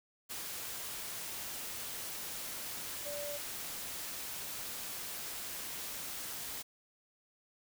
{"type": "tone in noise", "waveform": "sine", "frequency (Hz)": 581, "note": "D5", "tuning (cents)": -19, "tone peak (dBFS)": -40, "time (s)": [3.05, 3.38], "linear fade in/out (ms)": 20, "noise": "white", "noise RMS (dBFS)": -42, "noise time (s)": [0.29, 6.63], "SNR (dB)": -1, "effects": []}